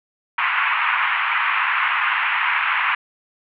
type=band-pass noise; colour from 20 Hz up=pink; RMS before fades=-20 dBFS; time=0.38-2.95 s; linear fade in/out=5 ms; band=950 to 2700 Hz; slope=48 dB/octave; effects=none